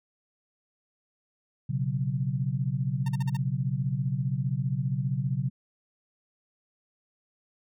sine chord, B suspended second, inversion none, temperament equal, 123.47 / 138.59 / 185 Hz, B2 / C#3 / F#3, 0 / 0 / 0 cents, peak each -30 / -28 / -34 dBFS, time 1.69-5.5 s, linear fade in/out 10 ms
sawtooth tone bursts, 911 Hz, A#5, 40 cents flat, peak -34 dBFS, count 5, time 3.06-3.369 s, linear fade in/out 5 ms, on 25 ms, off 46 ms
effects none

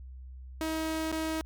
sawtooth tone with dropouts, 318.3 Hz, D#4, 39 cents sharp, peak -26 dBFS, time 0.61-1.41 s, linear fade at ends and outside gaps 0 ms, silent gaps 1.117-1.125 s, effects added 64 Hz sine -42 dBFS peak until 1.45 s + MP3 96 kbps

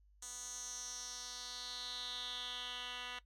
10% pulse tone with band-pass filter sweep, 246.9 Hz, B3, in tune, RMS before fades -45 dBFS, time 0.22-3.19 s, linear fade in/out 5 ms, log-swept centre 7300 to 2600 Hz, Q 4.6, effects noise-tail reverb RT60 0.1 s tail -17 dB re dry + added 50 Hz sine -64 dBFS peak until 3.25 s

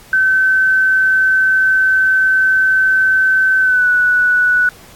sine tone with pitch glide, 1533 to 1477.4 Hz, G6 to F#6, -39 to -3 cents, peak -9 dBFS, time 0.13-4.69 s, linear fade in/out 2 ms, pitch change -64 cents, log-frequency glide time 3.6-3.89 s, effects pink hiss -41 dBFS RMS until 4.95 s + AAC 64 kbps

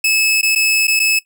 sawtooth tone with dropouts, 2597 Hz, E7, 26 cents flat, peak -9 dBFS, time 0.04-1.19 s, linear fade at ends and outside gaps 5 ms, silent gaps 0.413-0.429 / 0.551-0.558 / 0.871-0.879 / 0.994-0.999 s, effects noise-tail reverb RT60 0.1 s tail -17 dB re dry

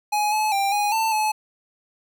square tone with pitch steps, 838 / 858 / 791 / 826 / 890 / 859 Hz, G#5 / A5 / G5 / G#5 / A5 / A5, +15 / -44 / +15 / -10 / +20 / -42 cents, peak -20 dBFS, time 0.12-1.32 s, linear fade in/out 10 ms, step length 200 ms, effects none

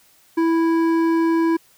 triangle tone with hard clipping, 329.6 Hz, E4, in tune, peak -17 dBFS, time 0.37-1.57 s, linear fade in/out 10 ms, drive 14 dB, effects white hiss -55 dBFS RMS until 1.77 s

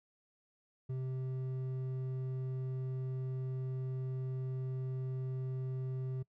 sine tone with hard clipping, 130 Hz, C3, 11 cents flat, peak -37 dBFS, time 0.89-6.23 s, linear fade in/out 10 ms, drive 6 dB, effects noise-tail reverb RT60 0.1 s tail -23 dB re dry

